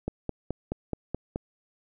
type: click train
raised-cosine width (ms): 2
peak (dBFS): -16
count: 7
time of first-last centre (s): 0.08-1.359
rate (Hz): 4.69
effects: none